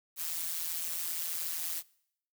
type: noise with amplitude modulation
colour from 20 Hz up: blue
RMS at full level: -32 dBFS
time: 0.16-1.83 s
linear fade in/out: 50 ms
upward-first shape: sine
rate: 167 Hz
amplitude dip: 85%
effects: noise-tail reverb RT60 0.7 s tail -23 dB re dry